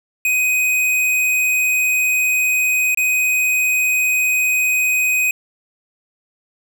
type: tone with dropouts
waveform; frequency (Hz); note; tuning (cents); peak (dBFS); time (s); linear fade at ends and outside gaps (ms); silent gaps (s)
square; 2505; D#7; +11; -15; 0.25-5.31; 2; 2.947-2.973
effects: none